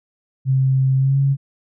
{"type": "tone with pitch glide", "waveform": "sine", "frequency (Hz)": [132.7, 137.78], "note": ["C3", "C#3"], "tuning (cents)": [25, -10], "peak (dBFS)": -13, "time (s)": [0.45, 1.37], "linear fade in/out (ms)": 50, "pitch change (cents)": 65, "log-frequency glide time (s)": [0.97, 1.18], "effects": []}